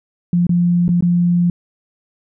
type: tone with dropouts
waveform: sine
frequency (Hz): 174.61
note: F3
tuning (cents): 0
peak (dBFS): -11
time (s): 0.33-1.5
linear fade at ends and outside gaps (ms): 2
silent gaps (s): 0.468-0.493 / 0.881-0.89 / 1.008-1.024
effects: none